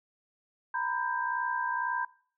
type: tone cluster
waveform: sine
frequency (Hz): 939 / 1001 / 1583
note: A#5 / B5 / G6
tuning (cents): +12 / +23 / +17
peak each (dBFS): -34 / -33 / -33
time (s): 0.74-2.05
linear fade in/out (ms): 5
effects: noise-tail reverb RT60 0.5 s tail -22 dB re dry

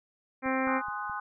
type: harmonic tone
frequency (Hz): 262.7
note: C4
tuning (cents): +7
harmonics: 1 / 2 / 3 / 4 / 5 / 6 / 7 / 8 / 9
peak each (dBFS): -30 / -33 / -35 / -36 / -37 / -38 / -38 / -39 / -40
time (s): 0.42-0.82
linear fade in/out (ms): 50
type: click train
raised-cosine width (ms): 5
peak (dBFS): -39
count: 4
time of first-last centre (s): 0.46-1.097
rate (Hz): 4.71
type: chord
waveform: sine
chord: Ab dominant seventh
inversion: none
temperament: equal with one note detuned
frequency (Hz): 830.6 / 1046.5 / 1244.5 / 1488.6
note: Ab5 / C6 / Eb6 / Gb6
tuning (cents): 0 / 0 / 0 / +10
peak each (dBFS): -38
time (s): 0.67-1.2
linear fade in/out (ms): 5
effects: none

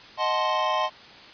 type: chord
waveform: square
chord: D# diminished seventh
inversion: none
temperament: equal with one note detuned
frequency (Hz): 622.3 / 740 / 871.4 / 1046.5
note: D#5 / F#5 / A5 / C6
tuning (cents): 0 / 0 / -17 / 0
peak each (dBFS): -29 / -31 / -30 / -26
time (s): 0.17-0.9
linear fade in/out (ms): 50
effects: white hiss -46 dBFS RMS until 1.33 s + resampled to 11025 Hz

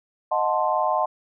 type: chord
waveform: sine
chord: D# diminished seventh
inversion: none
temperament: equal with one note detuned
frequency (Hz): 622.3 / 726.9 / 880 / 1046.5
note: D#5 / F#5 / A5 / C6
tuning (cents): 0 / -31 / 0 / 0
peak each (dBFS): -25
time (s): 0.31-1.06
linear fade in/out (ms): 10
effects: none

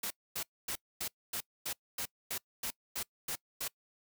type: noise bursts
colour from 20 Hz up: white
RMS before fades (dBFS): -37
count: 12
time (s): 0.03-3.68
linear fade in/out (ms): 5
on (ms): 75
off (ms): 250
effects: noise-tail reverb RT60 0.1 s tail -23 dB re dry

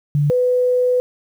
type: tone pair in turn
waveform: sine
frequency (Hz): 145.9 / 498.7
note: D3 / B4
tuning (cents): -11 / +17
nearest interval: octave + major sixth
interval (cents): 2128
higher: second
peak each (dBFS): -13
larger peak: neither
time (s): 0.15-0.3 / 0.3-1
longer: second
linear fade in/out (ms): 0
effects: 8-bit

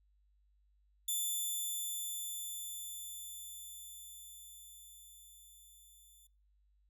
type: tone with level ramp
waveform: 5% pulse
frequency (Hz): 3520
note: A7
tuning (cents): 0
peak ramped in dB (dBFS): -25 to -53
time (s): 1.08-6.27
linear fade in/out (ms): 5
effects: noise-tail reverb RT60 0.4 s tail -25 dB re dry + added 50 Hz sine -68 dBFS peak until 6.89 s

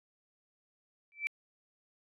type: tone with exponential growth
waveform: sine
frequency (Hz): 2325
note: D7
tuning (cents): -18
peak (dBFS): -26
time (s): 1.12-1.27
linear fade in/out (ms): 0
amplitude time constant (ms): 32
effects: resampled to 32000 Hz

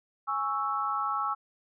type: chord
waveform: sine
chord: C# minor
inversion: second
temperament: equal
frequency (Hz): 830.6 / 1108.7 / 1318.5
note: G#5 / C#6 / E6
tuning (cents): 0 / 0 / 0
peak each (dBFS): -34 / -32 / -30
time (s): 0.27-1.35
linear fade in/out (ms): 20
effects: none

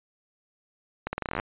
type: accelerating click train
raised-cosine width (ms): 0.5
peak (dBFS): -14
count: 13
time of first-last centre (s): 1.07-1.399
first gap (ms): 60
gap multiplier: 0.84
effects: resampled to 8000 Hz

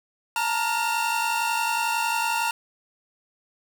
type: tone cluster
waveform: 45% pulse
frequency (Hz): 883 / 934 / 1409 / 2715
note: A5 / A#5 / F6 / F7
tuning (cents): +6 / +3 / +15 / -50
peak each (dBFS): -29 / -26 / -31 / -30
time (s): 0.36-2.51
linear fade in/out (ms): 2
effects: none

